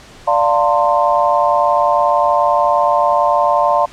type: chord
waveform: sine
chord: D minor seventh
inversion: none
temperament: equal with one note detuned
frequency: 587.3 / 698.5 / 900 / 1046.5 Hz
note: D5 / F5 / A5 / C6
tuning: 0 / 0 / +39 / 0 cents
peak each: -16 dBFS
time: 0.27-3.86 s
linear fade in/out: 10 ms
effects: pink hiss -40 dBFS RMS until 3.92 s + low-pass 7000 Hz 12 dB/octave